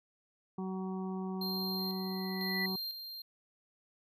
harmonic tone, 188.2 Hz, F#3, 30 cents sharp, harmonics 1 / 2 / 4 / 5 / 6, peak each -36 / -42 / -48 / -50 / -52 dBFS, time 0.58-2.76 s, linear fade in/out 5 ms
square tone with tremolo, 4186 Hz, C8, in tune, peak -37 dBFS, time 1.41-3.22 s, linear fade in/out 5 ms, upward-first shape square, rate 1 Hz, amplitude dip 50%
sine tone with exponential growth, 1971 Hz, B6, 4 cents flat, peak -31 dBFS, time 1.78-2.66 s, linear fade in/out 5 ms, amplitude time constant 190 ms
effects none

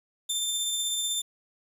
20% pulse tone with tremolo, 3571 Hz, A7, 25 cents sharp, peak -20 dBFS, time 0.29-1.22 s, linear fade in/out 10 ms, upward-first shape sine, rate 16 Hz, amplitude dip 25%, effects 9-bit

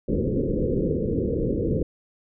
white low-pass noise, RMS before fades -24 dBFS, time 0.08-1.83 s, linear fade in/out 5 ms, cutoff 520 Hz, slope 96 dB/octave, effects none

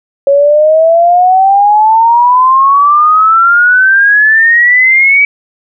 sine exponential sweep, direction up, 552 to 2290 Hz, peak -3 dBFS, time 0.27-5.25 s, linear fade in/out 2 ms, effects none

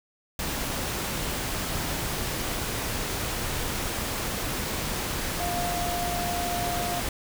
sine tone in noise, 702 Hz, F5, 9 cents sharp, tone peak -29 dBFS, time 5.4-7 s, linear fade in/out 2 ms, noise pink, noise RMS -30 dBFS, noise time 0.39-7.09 s, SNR -2 dB, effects none

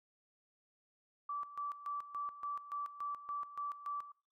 sine tone with tremolo, 1159 Hz, D6, 23 cents flat, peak -37 dBFS, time 1.29-4.12 s, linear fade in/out 5 ms, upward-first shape square, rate 3.5 Hz, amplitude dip 75%, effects noise-tail reverb RT60 0.4 s tail -21 dB re dry

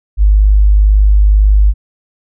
sine tone, 51 Hz, G#1, 31 cents flat, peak -4 dBFS, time 0.17-1.74 s, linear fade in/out 50 ms, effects none

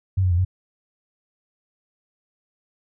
sine tone with pitch steps, 94.9 / 91.5 / 86.3 / 92.4 Hz, F#2 / F#2 / F2 / F#2, +44 / -19 / -20 / -2 cents, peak -16 dBFS, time 0.17-0.45 s, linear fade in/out 10 ms, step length 70 ms, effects none

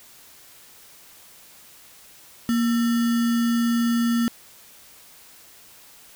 sine tone with sample-and-hold, 234.5 Hz, A#3, 11 cents sharp, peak -18 dBFS, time 2.49-4.28 s, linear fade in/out 0 ms, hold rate 1575 Hz, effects white hiss -49 dBFS RMS until 6.15 s

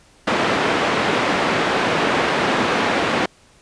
pink band-pass noise, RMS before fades -19 dBFS, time 0.27-3.26 s, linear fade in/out 5 ms, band 250 to 2600 Hz, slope 12 dB/octave, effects pink hiss -52 dBFS RMS until 3.61 s + resampled to 22050 Hz

